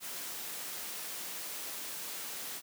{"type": "high-pass noise", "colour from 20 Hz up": "white", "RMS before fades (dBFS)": -41, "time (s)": [0, 2.62], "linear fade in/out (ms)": 50, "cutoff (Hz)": 180, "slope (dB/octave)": 12, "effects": []}